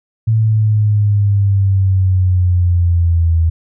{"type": "exponential sweep", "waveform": "sine", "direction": "down", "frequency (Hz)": [111.9, 81.3], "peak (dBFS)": -9, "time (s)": [0.27, 3.5], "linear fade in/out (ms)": 10, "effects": []}